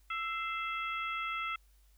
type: harmonic tone with a mistuned harmonic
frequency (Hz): 662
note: E5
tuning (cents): +7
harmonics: 2 / 3 / 4 / 5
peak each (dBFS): -36 / -40 / -41 / -46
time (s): 0.1-1.56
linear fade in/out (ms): 5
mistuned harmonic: 3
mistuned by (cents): +79
effects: added 50 Hz sine -61 dBFS peak until 1.97 s + white hiss -72 dBFS RMS until 1.97 s